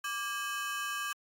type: ring-modulated tone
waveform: 30% pulse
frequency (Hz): 1396.9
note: F6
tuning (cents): 0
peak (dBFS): -28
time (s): 0.04-1.13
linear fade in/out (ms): 5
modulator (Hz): 227
effects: AAC 48 kbps